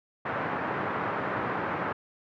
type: band-pass noise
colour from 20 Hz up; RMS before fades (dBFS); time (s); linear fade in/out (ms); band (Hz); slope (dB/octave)
white; -31; 0.25-1.93; 10; 100 to 1600; 24
effects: none